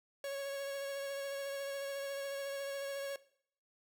45% pulse tone with vibrato, 554.4 Hz, C#5, in tune, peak -38 dBFS, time 0.24-3.16 s, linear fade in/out 2 ms, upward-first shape triangle, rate 14 Hz, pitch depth 21 cents each way, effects noise-tail reverb RT60 0.6 s tail -18 dB re dry

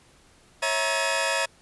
sawtooth tone cluster, 548 / 651 / 943 / 1708 / 2522 Hz, C#5 / E5 / A#5 / G#6 / D#7, -20 / -22 / +20 / +48 / +23 cents, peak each -26 dBFS, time 0.62-1.46 s, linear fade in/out 10 ms, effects pink hiss -57 dBFS RMS until 1.61 s + resampled to 24000 Hz

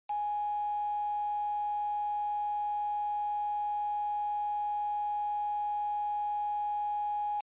sine tone with quantisation, 831 Hz, G#5, 1 cent sharp, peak -30 dBFS, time 0.09-7.41 s, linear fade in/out 10 ms, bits 7, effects resampled to 8000 Hz

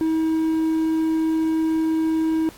triangle tone, 319.8 Hz, D#4, 48 cents sharp, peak -16 dBFS, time 0.01-2.49 s, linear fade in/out 0 ms, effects pink hiss -46 dBFS RMS until 2.57 s + AAC 64 kbps

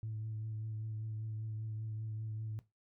sine tone with vibrato, 109.3 Hz, A2, 11 cents flat, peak -37 dBFS, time 0.03-2.59 s, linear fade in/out 0 ms, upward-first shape triangle, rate 5.1 Hz, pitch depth 24 cents each way, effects noise-tail reverb RT60 0.2 s tail -17 dB re dry + tanh soft clip ceiling -34 dBFS

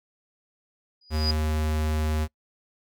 sine tone with exponential growth, 4914 Hz, D#8, 22 cents flat, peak -21 dBFS, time 1.01-1.31 s, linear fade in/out 5 ms, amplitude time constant 65 ms
square tone, 77.3 Hz, D#2, 11 cents flat, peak -24 dBFS, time 1.1-2.28 s, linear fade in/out 50 ms
effects noise-tail reverb RT60 0.1 s tail -24 dB re dry

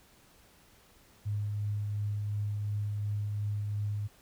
sine tone with tremolo, 103.7 Hz, G#2, 2 cents flat, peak -29 dBFS, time 1.25-4.08 s, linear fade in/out 20 ms, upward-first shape triangle, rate 2.8 Hz, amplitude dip 25%, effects pink hiss -61 dBFS RMS until 4.21 s

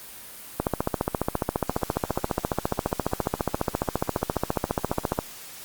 click train, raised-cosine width 1 ms, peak -8 dBFS, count 68, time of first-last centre 0.6-5.189 s, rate 14.6 Hz, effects white hiss -42 dBFS RMS until 5.64 s + Opus 32 kbps

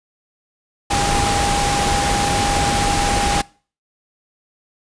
sine tone in noise, 809 Hz, G#5, 46 cents flat, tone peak -19 dBFS, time 0.9-3.42 s, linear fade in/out 10 ms, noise pink, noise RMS -19 dBFS, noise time 0.9-3.42 s, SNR -3 dB, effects noise-tail reverb RT60 0.4 s tail -23 dB re dry + resampled to 22050 Hz

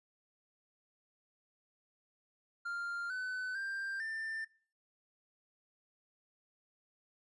triangle tone with pitch steps, 1396 / 1508 / 1584 / 1787 Hz, F6 / F#6 / G6 / A6, -1 / +32 / +18 / +26 cents, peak -35 dBFS, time 2.65-4.45 s, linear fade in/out 10 ms, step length 450 ms, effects noise-tail reverb RT60 0.4 s tail -22 dB re dry + resampled to 24000 Hz

